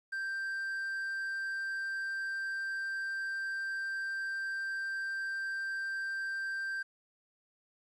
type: tone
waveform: triangle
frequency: 1574 Hz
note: G6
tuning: 7 cents sharp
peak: -32 dBFS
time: 0.12-6.83 s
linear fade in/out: 10 ms
effects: resampled to 24000 Hz + 11-bit